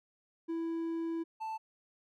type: tone pair in turn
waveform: triangle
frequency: 330.4 / 882.1 Hz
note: E4 / A5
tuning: +4 / +4 cents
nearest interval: octave + perfect fourth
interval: 1700 cents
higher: second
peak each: -31 / -34 dBFS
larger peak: first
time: 0.48-1.24 / 1.4-1.58 s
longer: first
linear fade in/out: 20 ms
effects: none